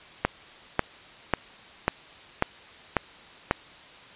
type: click train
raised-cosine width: 0.5 ms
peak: -5 dBFS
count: 7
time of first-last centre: 0.25-3.511 s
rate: 1.84 Hz
effects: white hiss -48 dBFS RMS until 4.15 s + resampled to 8000 Hz